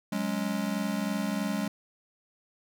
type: chord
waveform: square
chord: F# suspended second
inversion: none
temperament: just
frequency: 185 / 208.1 / 277.5 Hz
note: F#3 / G#3 / C#4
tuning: 0 / +4 / +2 cents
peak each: -35 / -31 / -36 dBFS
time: 0.12-1.68 s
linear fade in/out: 5 ms
effects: none